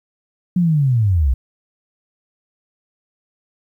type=linear sweep; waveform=sine; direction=down; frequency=183.6 to 58 Hz; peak=-12 dBFS; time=0.56-1.34 s; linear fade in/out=5 ms; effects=9-bit